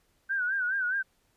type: tone with vibrato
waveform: sine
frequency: 1525 Hz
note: G6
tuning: 48 cents flat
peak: -26 dBFS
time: 0.29-1.03 s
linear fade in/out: 20 ms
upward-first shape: sine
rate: 4.8 Hz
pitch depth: 100 cents each way
effects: pink hiss -70 dBFS RMS until 1.36 s + resampled to 32000 Hz